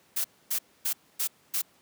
blue noise bursts, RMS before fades -28 dBFS, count 5, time 0.16-1.62 s, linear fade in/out 10 ms, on 84 ms, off 260 ms, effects pink hiss -62 dBFS RMS until 1.81 s + high-pass 150 Hz 12 dB/octave

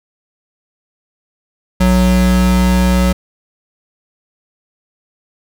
square tone pair together, 61.54 / 184.4 Hz, B1 / F#3, -5 / -6 cents, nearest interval octave + perfect fifth, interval 1899 cents, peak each -13 dBFS, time 1.8-3.13 s, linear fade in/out 10 ms, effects none

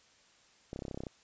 clicks, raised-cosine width 2 ms, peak -26 dBFS, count 12, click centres 0.731 / 0.761 / 0.791 / 0.822 / 0.852 / 0.882 / 0.912 / 0.945 / 0.975 / 1.005 / 1.036 / 1.068 s, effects white hiss -64 dBFS RMS until 1.23 s + resampled to 16000 Hz

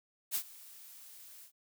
blue noise with ADSR envelope, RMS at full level -32 dBFS, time 0.31-1.52 s, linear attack 43 ms, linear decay 74 ms, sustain -21 dB, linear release 86 ms, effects none

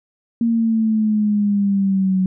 sine exponential sweep, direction down, 233.1 to 185.7 Hz, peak -14 dBFS, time 0.41-2.26 s, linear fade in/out 2 ms, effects none

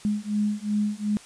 sine beating tone pair, 207.7 / 210.4 Hz, G#3 / G#3, 0 / +23 cents, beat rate 2.7 Hz, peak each -26 dBFS, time 0.05-1.17 s, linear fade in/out 0 ms, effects white hiss -48 dBFS RMS until 1.25 s + resampled to 22050 Hz

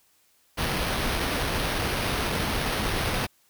pink noise with sample-and-hold, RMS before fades -27 dBFS, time 0.57-3.27 s, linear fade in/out 20 ms, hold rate 7350 Hz, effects white hiss -64 dBFS RMS until 3.49 s

